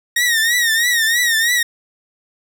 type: tone with vibrato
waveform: sawtooth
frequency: 1864.7 Hz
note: A#6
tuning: in tune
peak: -10 dBFS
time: 0.16-1.63 s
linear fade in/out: 5 ms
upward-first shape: triangle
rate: 3.1 Hz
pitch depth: 110 cents each way
effects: none